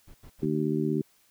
brown noise bursts, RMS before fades -48 dBFS, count 3, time 0.07-0.459 s, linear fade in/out 10 ms, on 75 ms, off 82 ms
harmonic tone, 76.5 Hz, D#2, 29 cents flat, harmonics 2 / 3 / 4 / 5, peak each -30 / -30 / -30 / -30 dBFS, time 0.42-1.02 s, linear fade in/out 10 ms
effects white hiss -64 dBFS RMS until 1.3 s

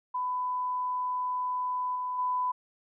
sine tone with level steps, 1000 Hz, B5, 21 cents sharp, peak -28 / -30 / -26 dBFS, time 0.14-2.52 s, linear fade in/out 10 ms, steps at 1.95 / 2.18 s, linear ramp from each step 10 ms, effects none

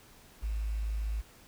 sine tone with quantisation, 53.6 Hz, A1, 45 cents flat, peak -30 dBFS, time 0.42-1.22 s, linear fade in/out 20 ms, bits 9, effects pink hiss -57 dBFS RMS until 1.47 s

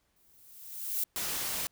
violet noise with exponential growth, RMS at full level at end -29 dBFS, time 0.16-1.04 s, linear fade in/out 5 ms, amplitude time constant 190 ms
white noise, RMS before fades -34 dBFS, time 1.16-1.67 s, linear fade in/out 0 ms
effects pink hiss -74 dBFS RMS until 1.71 s

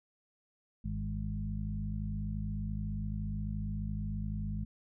harmonic tone with a mistuned harmonic, 51.7 Hz, G#1, 7 cents flat, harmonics 1 / 2 / 3 / 4, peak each -37 / -39 / -41 / -40 dBFS, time 0.84-4.65 s, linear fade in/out 10 ms, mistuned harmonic 3, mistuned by +29 cents, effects none

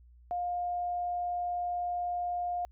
sine tone, 708 Hz, F5, 23 cents sharp, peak -30 dBFS, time 0.31-2.65 s, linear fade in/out 0 ms, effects added 60 Hz sine -54 dBFS peak until 2.71 s

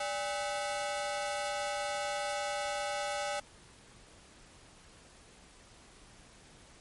sawtooth ring-modulated tone, 698.5 Hz, F5, in tune, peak -26 dBFS, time 0-3.4 s, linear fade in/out 5 ms, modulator 115 Hz, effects pink hiss -57 dBFS RMS until 6.8 s + MP3 48 kbps

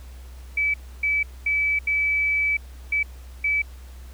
sine tone bursts at uneven times, 2300 Hz, D7, 37 cents flat, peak -19 dBFS, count 6, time 0.57-0.74 / 1.03-1.23 / 1.46-1.79 / 1.87-2.57 / 2.92-3.03 / 3.44-3.62 s, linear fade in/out 5 ms, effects added 63 Hz sine -38 dBFS peak until 4.13 s + pink hiss -52 dBFS RMS until 4.13 s

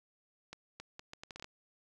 accelerating click train, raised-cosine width 0.2 ms, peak -28 dBFS, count 10, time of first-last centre 0.53-1.444 s, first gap 270 ms, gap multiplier 0.72, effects none

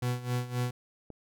40% pulse tone with tremolo, 123.47 Hz, B2, in tune, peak -26 dBFS, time 0.02-0.71 s, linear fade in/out 5 ms, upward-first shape sine, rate 3.8 Hz, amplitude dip 80%
click, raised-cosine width 2 ms, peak -30 dBFS, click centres 1.103 s
effects none

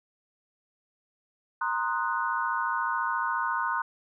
sine chord, C half-diminished seventh, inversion third, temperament equal, 932.3 / 1046.5 / 1244.5 / 1480 Hz, Bb5 / C6 / Eb6 / Gb6, 0 / 0 / 0 / 0 cents, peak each -31 / -31 / -33 / -31 dBFS, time 1.61-3.82 s, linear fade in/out 5 ms, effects none

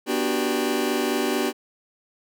sawtooth chord, G major seventh, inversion first, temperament just, 245 / 294 / 367.5 / 392 Hz, B3 / D4 / F#4 / G4, -14 / +2 / -12 / 0 cents, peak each -23 dBFS, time 0.06-1.53 s, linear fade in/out 50 ms, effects none

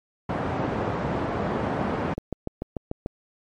pink band-pass noise, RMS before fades -27 dBFS, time 0.29-2.14 s, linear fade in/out 5 ms, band 110 to 1100 Hz, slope 12 dB/octave
click train, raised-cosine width 2 ms, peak -15 dBFS, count 7, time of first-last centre 2.18-3.061 s, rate 6.81 Hz
effects MP3 48 kbps

